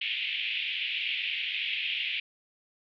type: band-pass noise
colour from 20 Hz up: pink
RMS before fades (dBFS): -32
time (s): 0.01-2.2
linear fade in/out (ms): 5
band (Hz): 2300 to 3300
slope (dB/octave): 48
effects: none